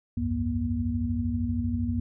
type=tone cluster; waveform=sine; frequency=64.6 / 84.9 / 97.6 / 238.9 Hz; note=C2 / F2 / G2 / A#3; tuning=-21 / -48 / -7 / +43 cents; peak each=-34 / -32 / -31 / -28 dBFS; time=0.17-2 s; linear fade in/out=5 ms; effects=none